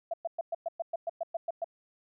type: tone bursts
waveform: sine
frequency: 670 Hz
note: E5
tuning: 28 cents sharp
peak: -29 dBFS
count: 12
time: 0.11-1.644 s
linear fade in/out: 5 ms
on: 27 ms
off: 110 ms
effects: none